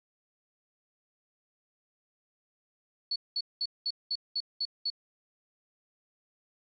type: tone bursts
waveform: sine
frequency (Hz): 4422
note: C#8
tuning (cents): -5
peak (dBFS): -28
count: 8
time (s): 3.11-4.902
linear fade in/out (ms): 5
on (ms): 49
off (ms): 200
effects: none